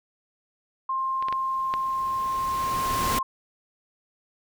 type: tone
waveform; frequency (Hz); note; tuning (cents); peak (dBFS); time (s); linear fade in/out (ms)
sine; 1058; C6; +19; -24; 0.89-3.23; 5
type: noise with exponential growth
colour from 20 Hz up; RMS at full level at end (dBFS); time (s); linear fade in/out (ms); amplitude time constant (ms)
pink; -26; 0.98-3.19; 5; 480
type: clicks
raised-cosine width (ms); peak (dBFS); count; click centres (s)
0.3; -22 / -17 / -16 / -14; 4; 1.225 / 1.285 / 1.326 / 1.739
effects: none